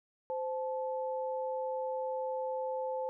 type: tone pair together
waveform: sine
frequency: 518.5 / 869 Hz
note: C5 / A5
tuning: -16 / -22 cents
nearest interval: major sixth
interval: 894 cents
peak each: -34 / -38 dBFS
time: 0.3-3.09 s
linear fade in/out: 0 ms
effects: none